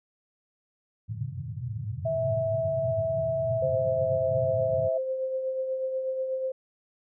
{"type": "band-pass noise", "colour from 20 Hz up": "pink", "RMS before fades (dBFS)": -34, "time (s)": [1.08, 4.89], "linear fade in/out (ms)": 20, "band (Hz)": [100, 140], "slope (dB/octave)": 48}
{"type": "tone", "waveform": "sine", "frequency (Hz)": 653, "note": "E5", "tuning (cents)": -17, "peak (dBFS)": -25, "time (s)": [2.05, 4.98], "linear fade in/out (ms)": 10}
{"type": "tone with tremolo", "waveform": "sine", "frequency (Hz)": 523.3, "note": "C5", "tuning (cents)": 0, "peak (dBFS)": -25, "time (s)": [3.62, 6.52], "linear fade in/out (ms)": 5, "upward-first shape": "triangle", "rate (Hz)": 8.2, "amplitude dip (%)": 45}
{"effects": []}